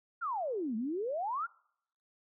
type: exponential two-way sweep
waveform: sine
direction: down then up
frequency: 1460 to 210.2 to 1460 Hz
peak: -32 dBFS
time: 0.21-1.47 s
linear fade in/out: 20 ms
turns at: 0.76 s
effects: noise-tail reverb RT60 0.7 s tail -25 dB re dry